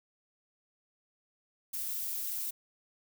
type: noise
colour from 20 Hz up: violet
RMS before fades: -36 dBFS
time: 1.73-2.51 s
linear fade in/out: 10 ms
effects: none